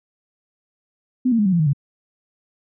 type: tone with pitch steps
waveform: sine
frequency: 253.4 / 229.7 / 208.2 / 188.74 / 171.09 / 155.09 / 140.58 Hz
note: B3 / A#3 / G#3 / F#3 / F3 / D#3 / C#3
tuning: +45 / -25 / +5 / +35 / -35 / -5 / +25 cents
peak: -14 dBFS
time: 1.25-1.733 s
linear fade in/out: 10 ms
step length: 69 ms
effects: none